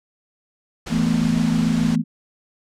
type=noise; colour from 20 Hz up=pink; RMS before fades=-31 dBFS; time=0.86-1.96 s; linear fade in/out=10 ms
type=chord; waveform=sine; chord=E suspended fourth; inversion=none; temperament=equal; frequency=164.81 / 220 / 246.9 Hz; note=E3 / A3 / B3; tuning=0 / 0 / 0 cents; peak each=-21 / -20 / -21 dBFS; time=0.89-2.04 s; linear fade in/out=50 ms
effects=low-pass 7000 Hz 12 dB/octave